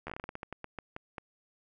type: slowing click train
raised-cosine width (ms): 0.5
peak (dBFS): -24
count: 16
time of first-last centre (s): 0.07-1.182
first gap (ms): 12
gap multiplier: 1.23
effects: none